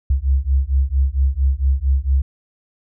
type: beating tone pair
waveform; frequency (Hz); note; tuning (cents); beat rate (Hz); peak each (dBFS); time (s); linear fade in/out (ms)
sine; 65.41 / 69.81; C2 / C#2; 0 / +13; 4.4; -17; 0.1-2.22; 5
effects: none